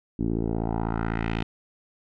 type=tone with low-pass filter sweep; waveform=10% pulse; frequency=56 Hz; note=A1; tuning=31 cents sharp; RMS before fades=-27 dBFS; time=0.19-1.43 s; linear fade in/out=5 ms; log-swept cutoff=280 to 3200 Hz; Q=2; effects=none